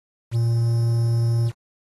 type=tone with quantisation; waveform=triangle; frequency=116.54 Hz; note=A#2; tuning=in tune; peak=-15 dBFS; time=0.31-1.52 s; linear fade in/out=50 ms; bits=7; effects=AAC 32 kbps